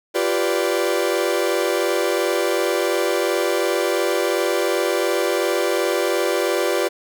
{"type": "chord", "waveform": "40% pulse", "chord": "G dominant seventh", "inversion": "third", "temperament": "equal with one note detuned", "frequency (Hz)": [349.2, 392, 493.9, 581.6], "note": ["F4", "G4", "B4", "D5"], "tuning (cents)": [0, 0, 0, -17], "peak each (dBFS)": -23, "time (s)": [0.14, 6.89], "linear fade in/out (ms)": 20, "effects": []}